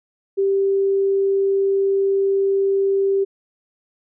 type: tone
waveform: sine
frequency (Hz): 392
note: G4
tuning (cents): 0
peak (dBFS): -15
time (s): 0.37-3.25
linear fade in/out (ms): 20
effects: none